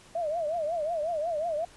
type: tone with vibrato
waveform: sine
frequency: 643 Hz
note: E5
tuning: 43 cents flat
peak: -27 dBFS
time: 0.15-1.65 s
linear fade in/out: 5 ms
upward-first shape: triangle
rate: 5.5 Hz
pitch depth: 180 cents each way
effects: pink hiss -54 dBFS RMS until 1.76 s + resampled to 24000 Hz